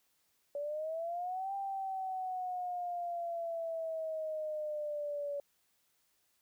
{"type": "exponential two-way sweep", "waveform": "sine", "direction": "up then down", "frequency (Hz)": [569, 792, 569], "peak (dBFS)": -35, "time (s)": [0.55, 5.4], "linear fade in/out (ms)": 2, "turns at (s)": 1.54, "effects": ["white hiss -75 dBFS RMS until 6.41 s"]}